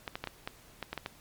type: clicks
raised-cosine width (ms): 0.3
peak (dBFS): -19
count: 9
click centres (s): 0.078 / 0.155 / 0.24 / 0.273 / 0.475 / 0.827 / 0.93 / 0.977 / 1.061
effects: pink hiss -57 dBFS RMS until 1.2 s + MP3 96 kbps